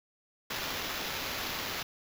blue noise with sample-and-hold, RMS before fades -36 dBFS, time 0.5-1.83 s, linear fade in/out 5 ms, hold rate 8820 Hz, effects none

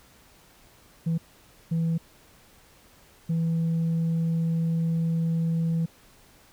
sine tone bursts at uneven times, 164.81 Hz, E3, in tune, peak -20 dBFS, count 3, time 1.06-1.18 / 1.71-1.98 / 3.29-5.86 s, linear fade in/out 10 ms, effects tanh soft clip ceiling -21 dBFS + pink hiss -56 dBFS RMS until 6.52 s

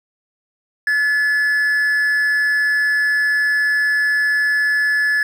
triangle tone with amplitude modulation, 1717 Hz, A6, 43 cents flat, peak -11 dBFS, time 0.87-5.23 s, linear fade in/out 2 ms, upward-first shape sine, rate 281 Hz, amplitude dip 30%, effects 8-bit

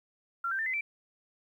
sine tone with pitch steps, 1372 / 1566.9 / 1789.6 / 2044 / 2334 Hz, F6 / G6 / A6 / C7 / D7, -31 / -1 / +29 / -41 / -11 cents, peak -29 dBFS, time 0.44-0.81 s, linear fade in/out 5 ms, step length 74 ms, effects 11-bit

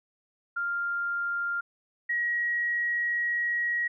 sine tone pair in turn, 1396.9 / 1902.7 Hz, F6 / A#6, 0 / +35 cents, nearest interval perfect fourth, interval 535 cents, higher second, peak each -27 / -25 dBFS, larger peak second, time 0.56-1.61 / 2.09-3.88 s, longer second, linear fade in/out 10 ms, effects none

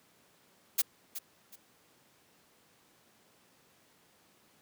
blue noise with echo, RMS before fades -26 dBFS, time 0.78-0.82 s, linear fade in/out 10 ms, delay 370 ms, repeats 2, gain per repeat -12 dB, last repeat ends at 1.56 s, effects pink hiss -65 dBFS RMS until 4.61 s + high-pass 150 Hz 12 dB/octave

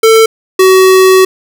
square tone pair in turn, 446.2 / 376.4 Hz, A4 / F#4, +24 / +30 cents, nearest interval minor third, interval 294 cents, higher first, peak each -3 dBFS, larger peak neither, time 0.03-0.26 / 0.59-1.25 s, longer second, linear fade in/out 5 ms, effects none

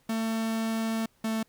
45% pulse tone pair in turn, 223.9 / 221.8 Hz, A3 / A3, +30 / +14 cents, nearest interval unison, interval 16 cents, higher first, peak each -27 dBFS, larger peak neither, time 0.09-1.06 / 1.24-1.43 s, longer first, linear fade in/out 5 ms, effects pink hiss -66 dBFS RMS until 1.48 s

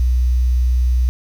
sine tone with quantisation, 61.74 Hz, B1, in tune, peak -12 dBFS, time 0-1.09 s, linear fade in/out 0 ms, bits 7, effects none

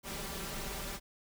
pink noise with comb filter, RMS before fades -40 dBFS, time 0.03-1 s, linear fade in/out 50 ms, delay 5.1 ms, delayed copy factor +0.75, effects none

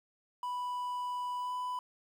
triangle tone with pitch glide, 987.8 to 995.8 Hz, B5 to B5, 0 to +14 cents, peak -32 dBFS, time 0.43-1.79 s, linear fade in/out 2 ms, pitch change +14 cents, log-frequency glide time 1.38-1.53 s, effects 10-bit

